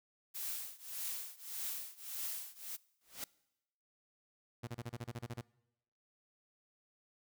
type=noise with tremolo; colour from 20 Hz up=blue; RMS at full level=-39 dBFS; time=0.34-2.77 s; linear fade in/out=20 ms; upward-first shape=triangle; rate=1.7 Hz; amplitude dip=95%
type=noise with exponential growth; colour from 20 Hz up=white; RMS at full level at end=-39 dBFS; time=3.01-3.24 s; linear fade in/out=2 ms; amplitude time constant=49 ms
type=tone bursts; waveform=sawtooth; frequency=118.9 Hz; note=A#2; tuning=35 cents sharp; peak=-36 dBFS; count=11; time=4.63-5.414 s; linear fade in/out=10 ms; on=44 ms; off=30 ms
effects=noise-tail reverb RT60 0.9 s tail -23 dB re dry